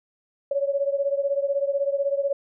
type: beating tone pair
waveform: sine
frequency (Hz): 554.4 / 570.4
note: C#5 / C#5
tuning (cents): 0 / +49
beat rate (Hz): 16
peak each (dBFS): -23 / -26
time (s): 0.51-2.33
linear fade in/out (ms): 5
effects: none